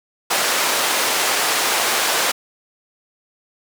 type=band-pass noise; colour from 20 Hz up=pink; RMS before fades=-19 dBFS; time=0.3-2.32 s; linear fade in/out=10 ms; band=590 to 13000 Hz; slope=12 dB/octave; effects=none